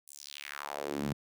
sawtooth tone with high-pass filter sweep, 72 Hz, D2, 34 cents flat, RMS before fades -39 dBFS, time 0.07-1.13 s, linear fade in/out 10 ms, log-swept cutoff 9800 to 150 Hz, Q 2.5, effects none

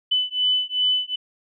sine beating tone pair, 3000 / 3002.6 Hz, F#7 / F#7, +23 / +25 cents, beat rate 2.6 Hz, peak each -22 dBFS, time 0.11-1.16 s, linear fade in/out 10 ms, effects none

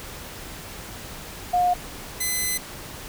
sine / 5% pulse tone pair in turn, 716 / 2025 Hz, F5 / B6, +43 / +43 cents, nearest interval octave + tritone, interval 1800 cents, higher second, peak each -17 / -13 dBFS, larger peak second, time 1.53-1.74 / 2.2-2.58 s, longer second, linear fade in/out 10 ms, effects pink hiss -38 dBFS RMS until 3.08 s

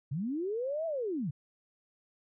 sine linear two-way sweep, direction up then down, 123.47 to 670 to 123.47 Hz, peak -31 dBFS, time 0.11-1.31 s, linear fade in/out 10 ms, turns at 0.86 s, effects none

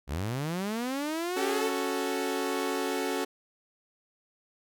sawtooth linear sweep, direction up, 61.1 to 456.6 Hz, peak -26 dBFS, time 0.07-1.72 s, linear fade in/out 50 ms
sawtooth chord, F# minor, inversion second, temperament equal, 277.2 / 370 / 440 Hz, C#4 / F#4 / A4, 0 / 0 / 0 cents, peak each -29 dBFS, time 1.36-3.25 s, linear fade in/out 10 ms
effects none

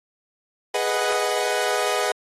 sawtooth chord, G# minor seventh, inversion none, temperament equal, 415.3 / 493.9 / 622.3 / 740 Hz, G#4 / B4 / D#5 / F#5, 0 / 0 / 0 / 0 cents, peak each -23 dBFS, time 0.74-2.12 s, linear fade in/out 5 ms, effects AAC 32 kbps

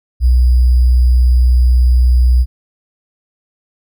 sine tone with sample-and-hold, 61.8 Hz, B1, 2 cents sharp, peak -6 dBFS, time 0.2-2.46 s, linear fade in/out 50 ms, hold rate 4900 Hz, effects none

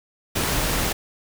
pink noise, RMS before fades -23 dBFS, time 0.35-0.93 s, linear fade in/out 10 ms, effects none

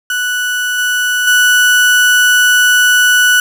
35% pulse tone with level steps, 1480 Hz, F#6, in tune, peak -12 / -10 / -5 dBFS, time 0.1-3.4 s, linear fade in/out 2 ms, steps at 0.78 / 1.27 s, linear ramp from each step 5 ms, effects none

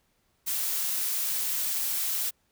blue noise, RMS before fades -29 dBFS, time 0.46-2.31 s, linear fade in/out 20 ms, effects pink hiss -71 dBFS RMS until 2.51 s

